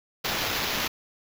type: noise with sample-and-hold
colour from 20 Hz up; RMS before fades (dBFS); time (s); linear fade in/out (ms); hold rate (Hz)
white; -28; 0.24-0.88; 10; 8820
effects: none